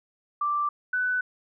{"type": "tone pair in turn", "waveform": "sine", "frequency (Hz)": [1174.7, 1496.5], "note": ["D6", "F#6"], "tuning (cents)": [0, 19], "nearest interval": "major third", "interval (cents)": 419, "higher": "second", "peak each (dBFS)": -23, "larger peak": "neither", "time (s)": [[0.41, 0.69], [0.93, 1.21]], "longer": "neither", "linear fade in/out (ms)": 5, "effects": []}